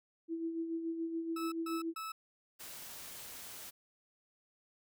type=tone with tremolo; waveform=sine; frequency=329.6 Hz; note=E4; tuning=in tune; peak=-33 dBFS; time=0.28-1.94 s; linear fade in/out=50 ms; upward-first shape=sine; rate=7 Hz; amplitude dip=50%
type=tone bursts; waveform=40% pulse; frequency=1304 Hz; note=E6; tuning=19 cents flat; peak=-39 dBFS; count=3; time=1.36-2.12 s; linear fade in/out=5 ms; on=160 ms; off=140 ms
type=noise; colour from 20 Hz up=white; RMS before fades=-48 dBFS; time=2.59-3.71 s; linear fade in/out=20 ms
effects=none